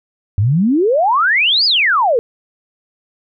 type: exponential two-way sweep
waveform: sine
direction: up then down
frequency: 92.5 to 5090 to 437.6 Hz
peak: -10 dBFS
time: 0.38-2.19 s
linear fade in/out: 0 ms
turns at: 1.65 s
effects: none